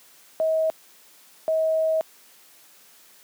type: tone bursts at uneven times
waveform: sine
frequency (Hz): 638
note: D#5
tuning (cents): +43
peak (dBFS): -19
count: 2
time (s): 0.4-0.7 / 1.48-2.01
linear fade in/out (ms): 0
effects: white hiss -53 dBFS RMS until 3.23 s + high-pass 200 Hz 12 dB/octave